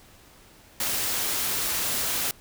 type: noise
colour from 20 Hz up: white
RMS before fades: -27 dBFS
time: 0.8-2.31 s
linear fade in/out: 2 ms
effects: pink hiss -53 dBFS RMS until 2.4 s